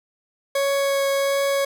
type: tone with vibrato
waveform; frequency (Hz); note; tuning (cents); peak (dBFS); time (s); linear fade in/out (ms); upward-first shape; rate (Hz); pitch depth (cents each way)
40% pulse; 554; C#5; -1; -18; 0.55-1.65; 5; triangle; 1.4; 9
effects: none